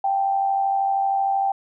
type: tone with amplitude modulation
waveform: sine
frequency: 784 Hz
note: G5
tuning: in tune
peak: -16 dBFS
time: 0.04-1.52 s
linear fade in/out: 5 ms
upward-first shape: sine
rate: 92.9 Hz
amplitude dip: 50%
effects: none